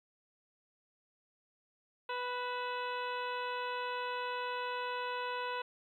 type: harmonic tone with a mistuned harmonic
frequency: 493.9 Hz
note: B4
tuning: in tune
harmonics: 1 / 2 / 3 / 4 / 5 / 6 / 7 / 8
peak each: -41 / -38 / -43 / -50 / -46 / -51 / -52 / -53 dBFS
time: 2.09-5.62 s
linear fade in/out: 5 ms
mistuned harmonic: 5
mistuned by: +71 cents
effects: 12-bit